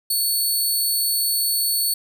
10% pulse tone, 4435 Hz, C#8, in tune, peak -12 dBFS, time 0.1-1.94 s, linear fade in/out 5 ms, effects none

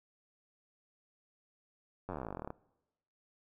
slowing click train, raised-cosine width 1 ms, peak -26 dBFS, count 24, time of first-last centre 2.09-2.504 s, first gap 10 ms, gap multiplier 1.05, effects noise-tail reverb RT60 1.0 s tail -23 dB re dry

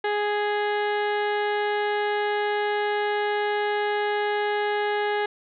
harmonic tone, 415.3 Hz, G#4, in tune, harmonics 1 / 2 / 3 / 4 / 5 / 6 / 7 / 8 / 9 / 10, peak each -25 / -27 / -39 / -31 / -35 / -45 / -40 / -44 / -45 / -51 dBFS, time 0.04-5.26 s, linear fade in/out 5 ms, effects none

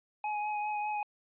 square tone with vibrato, 840 Hz, G#5, 19 cents sharp, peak -32 dBFS, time 0.24-1.03 s, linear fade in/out 2 ms, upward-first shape triangle, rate 5 Hz, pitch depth 21 cents each way, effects resampled to 8000 Hz

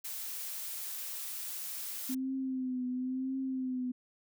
blue noise, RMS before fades -40 dBFS, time 0.04-2.15 s, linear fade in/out 10 ms
sine tone with vibrato, 258 Hz, C4, 24 cents flat, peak -32 dBFS, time 2.09-3.92 s, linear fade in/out 10 ms, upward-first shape triangle, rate 0.97 Hz, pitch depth 57 cents each way
effects none

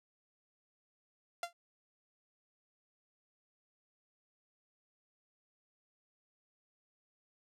sawtooth tone with exponential decay, 690 Hz, F5, 21 cents flat, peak -28 dBFS, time 1.43-1.53 s, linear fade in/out 2 ms, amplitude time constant 20 ms, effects low-pass 11000 Hz 12 dB/octave

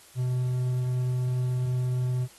triangle tone, 125.9 Hz, B2, 34 cents sharp, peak -22 dBFS, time 0.15-2.28 s, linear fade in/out 50 ms, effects white hiss -53 dBFS RMS until 2.38 s + AAC 32 kbps

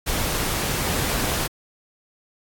pink noise, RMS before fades -24 dBFS, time 0.06-1.48 s, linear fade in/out 20 ms, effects AAC 64 kbps

